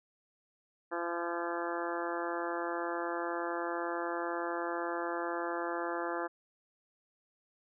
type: harmonic tone with a mistuned harmonic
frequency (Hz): 171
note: F3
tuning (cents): -36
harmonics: 2 / 3 / 4 / 5 / 6 / 7 / 8 / 9 / 10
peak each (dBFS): -38 / -40 / -41 / -42 / -43 / -43 / -44 / -45 / -45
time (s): 0.91-6.28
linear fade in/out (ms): 20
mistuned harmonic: 9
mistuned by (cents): +22
effects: none